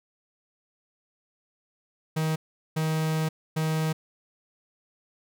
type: tone bursts at uneven times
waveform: 45% pulse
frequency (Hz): 157.9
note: D#3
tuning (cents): +26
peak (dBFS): -24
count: 3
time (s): 2.16-2.36 / 2.76-3.29 / 3.56-3.93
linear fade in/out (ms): 10
effects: none

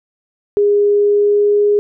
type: tone with pitch glide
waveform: sine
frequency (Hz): 409.8 to 412.9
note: G#4 to G#4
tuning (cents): -23 to -10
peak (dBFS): -9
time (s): 0.57-1.79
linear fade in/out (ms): 0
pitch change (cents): +13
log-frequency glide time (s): 0.88-1.67
effects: none

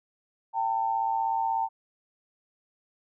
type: tone pair together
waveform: sine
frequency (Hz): 784 / 900.3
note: G5 / A5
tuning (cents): 0 / +39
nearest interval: major second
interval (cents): 239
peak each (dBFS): -29 / -26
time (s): 0.53-1.69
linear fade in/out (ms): 50
effects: none

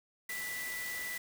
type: tone in noise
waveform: sine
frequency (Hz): 1975.5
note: B6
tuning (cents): 0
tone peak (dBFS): -38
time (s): 0.29-1.18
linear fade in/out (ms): 5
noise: white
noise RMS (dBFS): -43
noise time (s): 0.29-1.18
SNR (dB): +2
effects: none

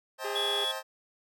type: chord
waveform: 25% pulse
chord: A half-diminished seventh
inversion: first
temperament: just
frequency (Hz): 528 / 633.6 / 792 / 880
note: C5 / Eb5 / G5 / A5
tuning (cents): +16 / +31 / +18 / 0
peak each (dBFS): -35 / -36 / -40 / -37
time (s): 0.18-0.83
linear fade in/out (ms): 50
type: harmonic tone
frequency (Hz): 407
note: G#4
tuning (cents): -35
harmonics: 1 / 2 / 3 / 4 / 5 / 6 / 7 / 8 / 9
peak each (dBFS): -35 / -41 / -45 / -47 / -49 / -51 / -52 / -53 / -54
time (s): 0.24-0.65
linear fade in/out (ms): 10
type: tone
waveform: triangle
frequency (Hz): 3366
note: G#7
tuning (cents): +23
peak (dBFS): -27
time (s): 0.35-0.72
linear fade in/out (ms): 10
effects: none

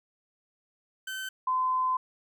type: tone pair in turn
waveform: 30% pulse / sine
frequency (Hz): 1536 / 1025.2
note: G6 / C6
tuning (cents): -36 / -36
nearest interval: perfect fifth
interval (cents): 700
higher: first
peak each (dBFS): -31 / -24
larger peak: second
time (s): 1.07-1.29 / 1.47-1.97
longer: second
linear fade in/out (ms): 5
effects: none

